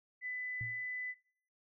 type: tone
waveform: sine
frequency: 2000 Hz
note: B6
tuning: 21 cents sharp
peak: -37 dBFS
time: 0.21-1.15 s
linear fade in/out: 50 ms
type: tone with exponential decay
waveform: sine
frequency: 116.54 Hz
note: A#2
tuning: in tune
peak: -37 dBFS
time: 0.61-0.86 s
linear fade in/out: 0 ms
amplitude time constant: 54 ms
effects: noise-tail reverb RT60 0.7 s tail -26 dB re dry